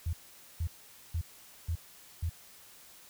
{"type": "tone bursts", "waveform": "sine", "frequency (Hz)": 83.1, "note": "E2", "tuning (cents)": 15, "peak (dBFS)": -29, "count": 5, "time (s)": [0.06, 2.295], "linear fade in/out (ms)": 5, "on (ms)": 71, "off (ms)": 470, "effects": ["white hiss -55 dBFS RMS until 3.09 s"]}